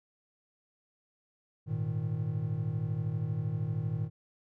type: chord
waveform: triangle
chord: Ab suspended second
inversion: none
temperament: equal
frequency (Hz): 103.83 / 116.54 / 155.56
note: Ab2 / Bb2 / Eb3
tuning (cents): 0 / 0 / 0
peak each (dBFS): -34 / -32 / -32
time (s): 1.66-4.1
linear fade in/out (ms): 50
effects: none